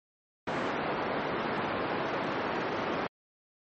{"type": "band-pass noise", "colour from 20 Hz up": "pink", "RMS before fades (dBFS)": -32, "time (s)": [0.47, 3.07], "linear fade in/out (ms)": 5, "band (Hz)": [250, 1700], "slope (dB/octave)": 12, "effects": ["MP3 32 kbps"]}